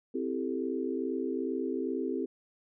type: chord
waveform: sine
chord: A minor seventh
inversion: first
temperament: equal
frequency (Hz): 261.6 / 329.6 / 392 / 440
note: C4 / E4 / G4 / A4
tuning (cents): 0 / 0 / 0 / 0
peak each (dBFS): -34 / -36 / -35 / -38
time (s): 0.14-2.26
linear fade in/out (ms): 10
effects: none